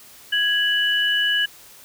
sine tone pair together, 1661.2 / 2960 Hz, G#6 / F#7, 0 / 0 cents, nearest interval minor seventh, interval 1000 cents, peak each -20 dBFS, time 0.32-1.46 s, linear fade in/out 10 ms, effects white hiss -46 dBFS RMS until 1.84 s

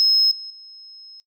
sine tone with level steps, 5160 Hz, E8, 38 cents flat, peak -11 / -31 / -39 dBFS, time 0-1.2 s, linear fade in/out 0 ms, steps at 0.31 / 0.5 s, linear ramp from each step 5 ms, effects noise-tail reverb RT60 0.1 s tail -19 dB re dry + tanh soft clip ceiling -10 dBFS

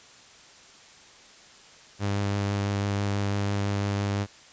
sawtooth tone with vibrato, 100.7 Hz, G2, 47 cents sharp, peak -21 dBFS, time 1.99-4.27 s, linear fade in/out 50 ms, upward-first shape triangle, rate 6 Hz, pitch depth 14 cents each way, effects white hiss -51 dBFS RMS until 4.52 s + resampled to 16000 Hz

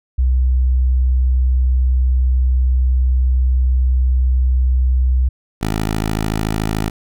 sine / 10% pulse tone pair in turn, 63.5 / 53.6 Hz, B1 / A1, +49 / -45 cents, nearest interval minor third, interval 294 cents, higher first, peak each -11 / -9 dBFS, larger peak second, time 0.18-5.29 / 5.61-6.9 s, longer first, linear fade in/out 10 ms, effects none

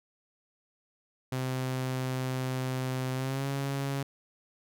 sawtooth tone with pitch glide, 129.5 to 138 Hz, C3 to C#3, -17 to -7 cents, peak -26 dBFS, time 1.32-4.03 s, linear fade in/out 5 ms, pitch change +110 cents, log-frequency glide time 3.14-3.47 s, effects none

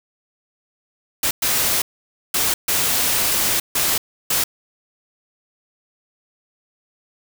white noise bursts at uneven times, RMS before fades -19 dBFS, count 6, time 1.23-1.31 / 1.42-1.82 / 2.34-2.54 / 2.68-3.6 / 3.75-3.98 / 4.3-4.44 s, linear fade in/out 5 ms, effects none

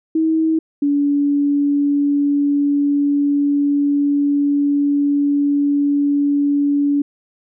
sine tone pair in turn, 320 / 286.2 Hz, D#4 / D4, +49 / -45 cents, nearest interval major second, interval 194 cents, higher first, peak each -13 dBFS, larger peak neither, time 0.15-0.59 / 0.82-7.02 s, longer second, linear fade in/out 5 ms, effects none

